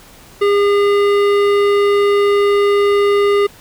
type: tone with hard clipping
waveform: triangle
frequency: 405.8 Hz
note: G#4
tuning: 40 cents flat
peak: -12 dBFS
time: 0.41-3.47 s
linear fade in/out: 10 ms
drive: 18 dB
effects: pink hiss -42 dBFS RMS until 3.6 s